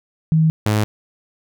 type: tone pair in turn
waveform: sine / sawtooth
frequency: 159.1 / 106.25 Hz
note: D#3 / G#2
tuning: +39 / +40 cents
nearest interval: perfect fifth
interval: 699 cents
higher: first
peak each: -11 dBFS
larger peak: neither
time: 0.32-0.5 / 0.66-0.84 s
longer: neither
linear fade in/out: 0 ms
effects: none